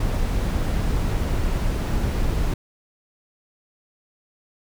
brown noise, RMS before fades -22 dBFS, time 0-2.54 s, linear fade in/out 5 ms, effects none

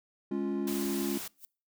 triangle chord, Db major, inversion second, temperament equal, 207.7 / 277.2 / 349.2 Hz, Ab3 / Db4 / F4, 0 / 0 / 0 cents, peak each -32 dBFS, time 0.31-1.18 s, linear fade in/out 5 ms
white noise, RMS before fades -40 dBFS, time 0.67-1.28 s, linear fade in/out 5 ms
violet noise with exponential growth, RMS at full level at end -44 dBFS, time 1.33-1.45 s, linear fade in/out 0 ms, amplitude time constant 24 ms
effects noise-tail reverb RT60 0.4 s tail -25 dB re dry

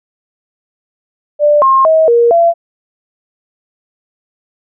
sine tone with pitch steps, 591 / 1067 / 638 / 471.2 / 678 Hz, D5 / C6 / D#5 / A#4 / E5, +11 / +34 / +43 / +19 / +49 cents, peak -5 dBFS, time 1.39-2.54 s, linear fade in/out 50 ms, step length 230 ms, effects none

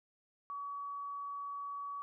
sine tone, 1134 Hz, C#6, 39 cents sharp, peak -39 dBFS, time 0.5-2.02 s, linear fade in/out 0 ms, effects none

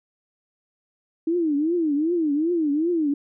sine tone with vibrato, 316.4 Hz, D#4, 29 cents sharp, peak -19 dBFS, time 1.27-3.14 s, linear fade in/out 5 ms, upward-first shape triangle, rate 2.6 Hz, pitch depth 220 cents each way, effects none

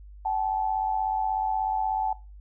sine tone pair together, 766.5 / 863 Hz, G5 / A5, -39 / -34 cents, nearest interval major second, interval 205 cents, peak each -27 dBFS, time 0.25-2.13 s, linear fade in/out 5 ms, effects noise-tail reverb RT60 0.3 s tail -20 dB re dry + added 50 Hz sine -43 dBFS peak until 2.4 s

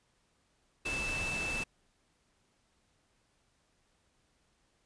sine tone in noise, 2637 Hz, E7, in tune, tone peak -34 dBFS, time 0.85-1.64 s, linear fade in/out 10 ms, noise pink, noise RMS -39 dBFS, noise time 0.85-1.64 s, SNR +2 dB, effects pink hiss -73 dBFS RMS until 4.85 s + resampled to 22050 Hz

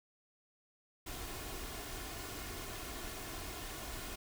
pink noise with comb filter, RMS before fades -44 dBFS, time 1.06-4.16 s, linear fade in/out 10 ms, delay 2.8 ms, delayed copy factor +0.5, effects none

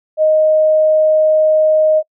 sine tone, 622.3 Hz, D#5, in tune, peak -8 dBFS, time 0.17-2.03 s, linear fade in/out 50 ms, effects noise-tail reverb RT60 0.1 s tail -26 dB re dry

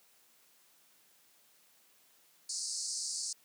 pink band-pass noise, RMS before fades -38 dBFS, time 2.49-3.33 s, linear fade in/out 5 ms, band 4400 to 9400 Hz, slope 96 dB/octave, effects white hiss -66 dBFS RMS until 3.44 s + high-pass 150 Hz 12 dB/octave

